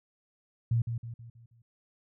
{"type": "tone with echo", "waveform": "sine", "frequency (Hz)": 116.54, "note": "A#2", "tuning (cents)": 0, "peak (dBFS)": -23, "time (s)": [0.71, 0.82], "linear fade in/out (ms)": 5, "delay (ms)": 160, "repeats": 5, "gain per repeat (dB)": -7, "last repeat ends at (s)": 1.62, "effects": []}